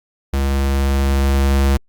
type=tone with level ramp; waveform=square; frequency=68.5 Hz; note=C#2; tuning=20 cents flat; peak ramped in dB=-16 to -12 dBFS; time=0.33-1.77 s; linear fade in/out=5 ms; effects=Opus 48 kbps